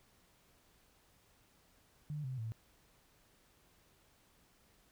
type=tone with pitch steps; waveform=sine; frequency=149.9 / 129.74 / 112.3 Hz; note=D3 / C3 / A2; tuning=+36 / -14 / +36 cents; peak=-38 dBFS; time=2.1-2.52 s; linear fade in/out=0 ms; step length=140 ms; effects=pink hiss -69 dBFS RMS until 4.91 s